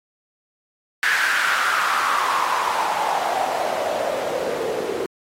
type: noise with band-pass filter sweep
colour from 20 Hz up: white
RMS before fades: -22 dBFS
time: 1.03-5.06 s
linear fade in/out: 0 ms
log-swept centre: 1700 to 410 Hz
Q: 5.1
effects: AAC 48 kbps